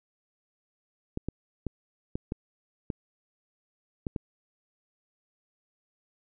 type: clicks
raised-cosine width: 3 ms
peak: -18 dBFS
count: 8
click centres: 1.174 / 1.286 / 1.667 / 2.155 / 2.321 / 2.902 / 4.068 / 4.162 s
effects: none